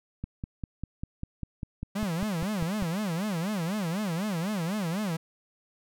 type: click train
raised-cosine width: 5 ms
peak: -21 dBFS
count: 14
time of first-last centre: 0.24-2.824 s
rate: 5.03 Hz
type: tone with vibrato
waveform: 45% pulse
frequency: 186.7 Hz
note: F#3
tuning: 16 cents sharp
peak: -28 dBFS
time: 1.95-5.17 s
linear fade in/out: 10 ms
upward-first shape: sine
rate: 4 Hz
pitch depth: 260 cents each way
effects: none